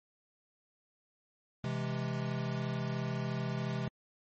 square chord, C augmented, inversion none, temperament equal, 130.81 / 164.81 / 207.7 Hz, C3 / E3 / G#3, 0 / 0 / 0 cents, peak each -36 / -40 / -40 dBFS, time 1.64-3.88 s, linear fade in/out 2 ms, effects low-pass 5000 Hz 12 dB/octave + MP3 32 kbps

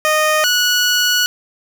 15% pulse tone pair in turn, 617 / 1467.5 Hz, D#5 / F#6, -15 / -15 cents, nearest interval octave + minor third, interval 1500 cents, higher second, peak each -6 dBFS, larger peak neither, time 0.05-0.44 / 0.44-1.26 s, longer second, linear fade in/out 0 ms, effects none

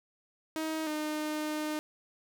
sawtooth tone pair in turn, 316.3 / 305.2 Hz, D#4 / D#4, +29 / -33 cents, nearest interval minor second, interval 62 cents, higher first, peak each -28 dBFS, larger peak neither, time 0.56-0.87 / 0.87-1.79 s, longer second, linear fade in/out 0 ms, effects none

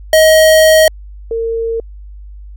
square / sine tone pair in turn, 631 / 456.1 Hz, D#5 / A#4, +24 / -38 cents, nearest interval tritone, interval 562 cents, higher first, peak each -5 / -14 dBFS, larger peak first, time 0.13-0.88 / 1.31-1.8 s, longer first, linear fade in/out 2 ms, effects added 50 Hz sine -29 dBFS peak until 2.56 s

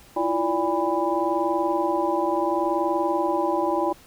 sine tone cluster, 327.2 / 347.9 / 581 / 811 / 992 Hz, E4 / F4 / D5 / G#5 / B5, -13 / -7 / -19 / -41 / +7 cents, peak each -27 dBFS, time 0.16-3.93 s, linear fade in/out 10 ms, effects pink hiss -51 dBFS RMS until 4.06 s

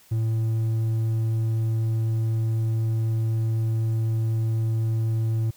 sine tone with hard clipping, 112 Hz, A2, 31 cents sharp, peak -22 dBFS, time 0.11-5.51 s, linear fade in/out 10 ms, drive 3 dB, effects white hiss -55 dBFS RMS until 5.56 s

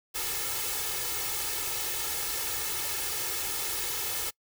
white noise with comb filter, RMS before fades -32 dBFS, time 0.14-4.31 s, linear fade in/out 20 ms, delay 2.3 ms, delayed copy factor +1, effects noise-tail reverb RT60 0.1 s tail -25 dB re dry

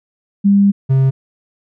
sine / triangle tone pair in turn, 200 / 133.48 Hz, G3 / C3, +35 / +35 cents, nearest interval perfect fifth, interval 700 cents, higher first, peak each -7 dBFS, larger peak neither, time 0.44-0.72 / 0.89-1.11 s, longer first, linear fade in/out 20 ms, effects none

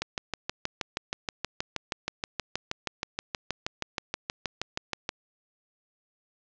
click train, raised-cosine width 0.2 ms, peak -12 dBFS, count 33, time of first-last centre 0.02-5.091 s, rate 6.31 Hz, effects resampled to 16000 Hz + 7-bit

